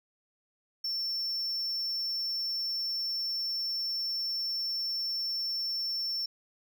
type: tone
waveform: triangle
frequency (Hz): 5410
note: E8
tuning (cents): +44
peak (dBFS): -29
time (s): 0.84-6.26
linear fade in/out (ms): 5
effects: none